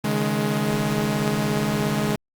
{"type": "chord", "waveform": "sawtooth", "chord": "C# suspended second", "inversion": "none", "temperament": "equal with one note detuned", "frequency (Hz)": [138.59, 155.56, 209.7], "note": ["C#3", "D#3", "G#3"], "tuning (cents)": [0, 0, 17], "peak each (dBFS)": [-23, -23, -19], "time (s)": [0.04, 2.16], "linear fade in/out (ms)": 5, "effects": ["Opus 32 kbps"]}